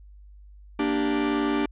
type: chord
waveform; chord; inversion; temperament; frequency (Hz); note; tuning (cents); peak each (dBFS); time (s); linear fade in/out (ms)
45% pulse; G minor; first; equal; 233.1 / 293.7 / 392; Bb3 / D4 / G4; 0 / 0 / 0; -30 / -24 / -29; 0.79-1.66; 5
effects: added 50 Hz sine -45 dBFS peak until 1.71 s + resampled to 8000 Hz